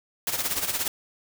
white noise with tremolo, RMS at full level -25 dBFS, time 0.27-0.88 s, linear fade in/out 2 ms, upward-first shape sine, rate 17 Hz, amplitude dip 70%, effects none

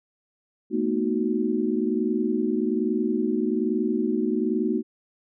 sine chord, B dominant seventh, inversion third, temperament equal with one note detuned, 220 / 241.2 / 311.1 / 370 Hz, A3 / B3 / D#4 / F#4, 0 / -41 / 0 / 0 cents, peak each -27 dBFS, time 0.7-4.83 s, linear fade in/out 50 ms, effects none

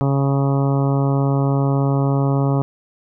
harmonic tone, 138.2 Hz, C#3, 5 cents flat, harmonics 1 / 2 / 3 / 4 / 5 / 6 / 7 / 8 / 9, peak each -16 / -22 / -26 / -28 / -30 / -32 / -33 / -34 / -35 dBFS, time 0.01-2.62 s, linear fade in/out 0 ms, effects none

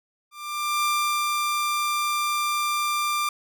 sawtooth tone with ADSR envelope, 1188 Hz, D6, 20 cents sharp, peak -17 dBFS, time 0.31-3.29 s, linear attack 530 ms, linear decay 410 ms, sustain -2 dB, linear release 3 ms, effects none

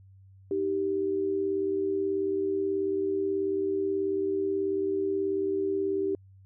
sine tone pair together, 311.3 / 389.7 Hz, D#4 / G4, +1 / -10 cents, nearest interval major third, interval 389 cents, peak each -33 / -26 dBFS, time 0.51-6.15 s, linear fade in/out 2 ms, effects added 96 Hz sine -51 dBFS peak until 6.45 s

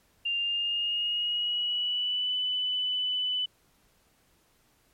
sine tone with pitch glide, 2794 to 2995 Hz, F7 to F#7, 0 to +20 cents, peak -26 dBFS, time 0.25-3.46 s, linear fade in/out 10 ms, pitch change +120 cents, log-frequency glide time 0.37-2.34 s, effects pink hiss -66 dBFS RMS until 4.93 s + MP3 64 kbps

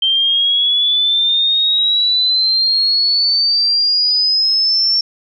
sine exponential sweep, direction up, 3136 to 5460 Hz, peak -11 dBFS, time 0.02-5.01 s, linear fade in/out 5 ms, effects none

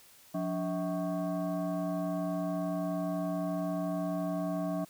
sine tone with frequency modulation, 177.7 Hz, F3, 30 cents sharp, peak -30 dBFS, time 0.34-4.85 s, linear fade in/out 10 ms, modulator 467 Hz, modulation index 1.3, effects white hiss -58 dBFS RMS until 4.89 s

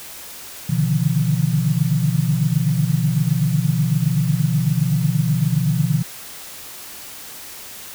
sine tone cluster, 124.6 / 145.9 / 153.9 / 172.5 Hz, B2 / D3 / D#3 / F3, +16 / -11 / -19 / -21 cents, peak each -21 dBFS, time 0.69-6.03 s, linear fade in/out 10 ms, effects white hiss -36 dBFS RMS until 7.94 s

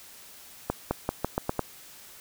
accelerating click train, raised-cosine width 1 ms, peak -11 dBFS, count 7, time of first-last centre 0.7-1.593 s, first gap 210 ms, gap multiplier 0.86, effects white hiss -49 dBFS RMS until 2.2 s

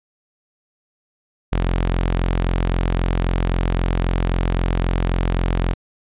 sawtooth tone, 43.78 Hz, F1, 5 cents sharp, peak -13 dBFS, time 1.52-5.74 s, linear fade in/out 10 ms, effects resampled to 8000 Hz

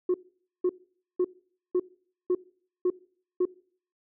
sine tone bursts, 362.4 Hz, F#4, 36 cents flat, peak -19 dBFS, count 7, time 0.09-3.454 s, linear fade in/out 5 ms, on 52 ms, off 500 ms, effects noise-tail reverb RT60 0.5 s tail -22 dB re dry + tanh soft clip ceiling -19 dBFS

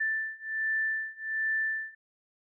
sine beating tone pair, 1766 / 1767.3 Hz, A6 / A6, +6 / +7 cents, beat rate 1.3 Hz, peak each -32 / -31 dBFS, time 0-1.95 s, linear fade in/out 10 ms, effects none

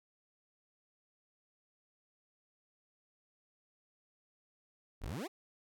25% pulse exponential sweep, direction up, 32 to 430 Hz, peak -35 dBFS, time 5.01-5.28 s, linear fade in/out 20 ms, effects none

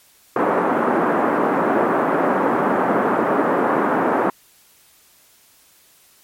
pink band-pass noise, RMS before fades -18 dBFS, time 0.36-4.3 s, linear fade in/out 2 ms, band 230 to 1400 Hz, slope 24 dB/octave, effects white hiss -53 dBFS RMS until 6.23 s + MP3 64 kbps

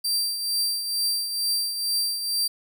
sawtooth tone with tremolo, 4700 Hz, D8, 1 cent sharp, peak -18 dBFS, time 0.04-2.48 s, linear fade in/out 10 ms, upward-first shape triangle, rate 2.2 Hz, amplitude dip 60%, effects none

